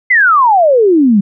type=exponential sweep; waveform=sine; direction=down; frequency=2093 to 189.3 Hz; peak=-5 dBFS; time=0.1-1.21 s; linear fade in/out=10 ms; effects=none